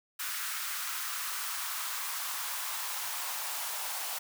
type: noise with high-pass filter sweep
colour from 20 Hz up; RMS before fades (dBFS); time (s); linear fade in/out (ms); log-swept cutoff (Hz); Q
white; -36; 0.19-4.19; 10; 1400 to 790; 2.4
effects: none